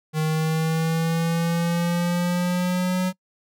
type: exponential sweep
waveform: square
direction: up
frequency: 155.56 to 185 Hz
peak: -21 dBFS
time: 0.13-3.13 s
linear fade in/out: 50 ms
effects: noise-tail reverb RT60 0.1 s tail -24 dB re dry